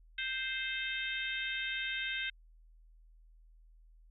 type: harmonic tone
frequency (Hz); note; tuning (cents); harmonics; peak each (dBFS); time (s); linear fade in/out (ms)
523.3; C5; 0; 3 / 4 / 5 / 6 / 7; -39 / -40 / -41 / -42 / -42; 0.18-2.3; 5
effects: added 40 Hz sine -57 dBFS peak until 4.1 s